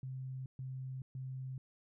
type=tone bursts; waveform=sine; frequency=130.81 Hz; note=C3; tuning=in tune; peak=-40 dBFS; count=3; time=0.03-1.58 s; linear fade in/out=2 ms; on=430 ms; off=130 ms; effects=none